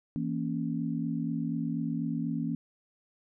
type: chord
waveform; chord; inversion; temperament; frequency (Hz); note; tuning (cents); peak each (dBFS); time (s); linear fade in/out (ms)
sine; A# diminished; second; equal; 164.81 / 233.1 / 277.2; E3 / A#3 / C#4; 0 / 0 / 0; -33 / -33 / -34; 0.16-2.55; 0
effects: none